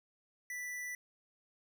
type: tone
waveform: square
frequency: 1975.5 Hz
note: B6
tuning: in tune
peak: -40 dBFS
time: 0.5-0.95 s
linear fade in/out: 2 ms
effects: none

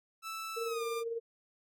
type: tone with pitch glide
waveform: sawtooth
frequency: 1318.5 to 1195.2 Hz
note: E6 to D6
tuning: 0 to +30 cents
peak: -35 dBFS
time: 0.22-1.04 s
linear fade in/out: 50 ms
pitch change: -170 cents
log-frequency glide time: 0.65-0.84 s
type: tone with tremolo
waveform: sine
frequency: 461.2 Hz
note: A#4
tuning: 19 cents flat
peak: -32 dBFS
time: 0.56-1.2 s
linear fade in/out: 20 ms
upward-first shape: sine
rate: 20 Hz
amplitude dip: 50%
effects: none

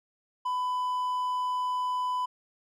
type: tone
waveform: triangle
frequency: 1000 Hz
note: B5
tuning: 21 cents sharp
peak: -25 dBFS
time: 0.45-2.26 s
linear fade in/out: 10 ms
effects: none

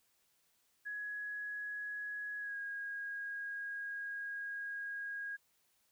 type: tone with pitch glide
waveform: sine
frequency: 1675 to 1637.7 Hz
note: G#6 to G#6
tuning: +14 to -25 cents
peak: -39 dBFS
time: 0.85-5.37 s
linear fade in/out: 20 ms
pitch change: -39 cents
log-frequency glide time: 2.39-2.57 s
effects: white hiss -75 dBFS RMS until 5.91 s

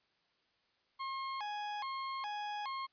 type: tone with vibrato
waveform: 40% pulse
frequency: 945 Hz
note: A#5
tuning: 23 cents sharp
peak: -37 dBFS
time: 0.99-2.87 s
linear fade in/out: 20 ms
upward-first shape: square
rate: 1.2 Hz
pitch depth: 220 cents each way
effects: white hiss -75 dBFS RMS until 2.92 s + resampled to 11025 Hz

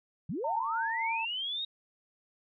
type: linear sweep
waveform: sine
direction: up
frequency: 125.4 to 3800 Hz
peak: -32 dBFS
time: 0.29-1.65 s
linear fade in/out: 5 ms
type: tone with tremolo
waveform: sine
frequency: 907 Hz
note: A#5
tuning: 48 cents flat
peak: -30 dBFS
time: 0.44-1.25 s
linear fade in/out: 5 ms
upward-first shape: sine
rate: 3.5 Hz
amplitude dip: 30%
effects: none

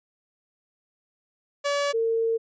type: tone pair in turn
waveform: sawtooth / sine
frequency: 571 / 454.4 Hz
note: D5 / A#4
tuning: -49 / -44 cents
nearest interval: major third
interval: 395 cents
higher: first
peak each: -19 / -21 dBFS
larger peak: first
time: 1.64-1.93 / 1.93-2.38 s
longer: second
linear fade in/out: 20 ms
effects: resampled to 16000 Hz

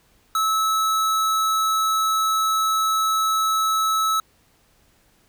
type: tone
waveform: square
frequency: 1300 Hz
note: E6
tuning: 24 cents flat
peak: -19 dBFS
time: 0.35-4.2 s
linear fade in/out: 2 ms
effects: pink hiss -60 dBFS RMS until 5.28 s

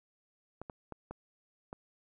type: clicks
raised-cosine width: 1 ms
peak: -28 dBFS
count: 5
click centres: 0.616 / 0.698 / 0.923 / 1.11 / 1.729 s
effects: none

